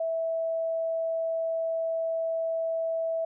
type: tone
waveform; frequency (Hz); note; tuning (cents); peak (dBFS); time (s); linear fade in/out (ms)
sine; 655; E5; -11; -26; 0-3.25; 5
effects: none